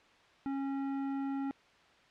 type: tone with tanh clipping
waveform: triangle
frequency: 274 Hz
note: C#4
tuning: 20 cents flat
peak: -35 dBFS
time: 0.46-1.51 s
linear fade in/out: 0 ms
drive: 17 dB
effects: white hiss -62 dBFS RMS until 2.1 s + low-pass 3000 Hz 12 dB/octave